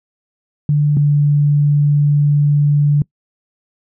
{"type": "tone pair in turn", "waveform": "sine", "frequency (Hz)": [147.3, 145.86], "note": ["D3", "D3"], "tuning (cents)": [6, -12], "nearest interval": "unison", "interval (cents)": 18, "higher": "first", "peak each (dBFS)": [-10, -9], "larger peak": "second", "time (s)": [[0.69, 0.97], [0.97, 3.02]], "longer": "second", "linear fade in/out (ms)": 2, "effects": ["noise-tail reverb RT60 0.1 s tail -24 dB re dry"]}